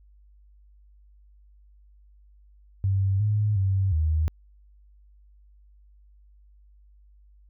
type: tone with pitch steps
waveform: sine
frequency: 97.2 / 105.3 / 96.4 / 78.1 Hz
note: G2 / G#2 / G2 / D#2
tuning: -14 / +24 / -28 / +7 cents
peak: -20 dBFS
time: 2.84-4.28 s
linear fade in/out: 0 ms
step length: 360 ms
effects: added 50 Hz sine -52 dBFS peak until 7.49 s